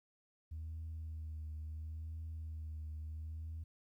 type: tone with vibrato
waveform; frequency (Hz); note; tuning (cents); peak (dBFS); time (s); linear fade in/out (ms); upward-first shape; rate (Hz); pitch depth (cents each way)
sine; 78.9; D#2; +25; -40; 0.51-3.64; 10; triangle; 0.73; 39
effects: tanh soft clip ceiling -39 dBFS + 13-bit